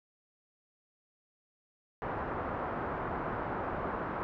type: low-pass noise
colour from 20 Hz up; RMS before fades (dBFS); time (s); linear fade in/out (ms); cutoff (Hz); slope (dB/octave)
white; -36; 2.02-4.23; 0; 1300; 24
effects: none